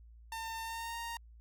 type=tone with pitch glide; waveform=sawtooth; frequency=903 to 929.5 Hz; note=A5 to A#5; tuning=+45 to -5 cents; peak=-35 dBFS; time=0.32-1.17 s; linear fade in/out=2 ms; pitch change=+50 cents; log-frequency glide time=0.62-0.98 s; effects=added 57 Hz sine -53 dBFS peak until 1.4 s